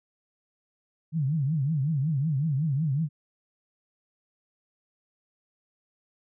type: tone with vibrato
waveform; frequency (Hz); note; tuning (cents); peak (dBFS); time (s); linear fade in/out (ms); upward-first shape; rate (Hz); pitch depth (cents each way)
sine; 146.83; D3; 0; -23; 1.12-3.09; 50; triangle; 5.4; 240
effects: none